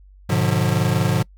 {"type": "chord", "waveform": "square", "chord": "G# diminished seventh", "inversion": "none", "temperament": "just", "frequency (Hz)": [103.83, 124.59, 149.51, 179.41], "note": ["G#2", "B2", "D3", "F3"], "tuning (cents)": [0, 16, 31, 47], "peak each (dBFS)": -23, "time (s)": [0.29, 1.23], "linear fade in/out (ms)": 10, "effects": ["noise-tail reverb RT60 0.1 s tail -25 dB re dry", "added 48 Hz sine -44 dBFS peak until 1.37 s"]}